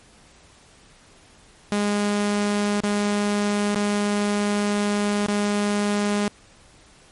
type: tone with dropouts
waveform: sawtooth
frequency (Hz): 205.7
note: G#3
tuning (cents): -16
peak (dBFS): -16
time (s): 1.72-6.28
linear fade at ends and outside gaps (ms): 0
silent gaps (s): 2.804-2.836 / 3.746-3.759 / 5.262-5.284
effects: pink hiss -52 dBFS RMS until 7.11 s + MP3 48 kbps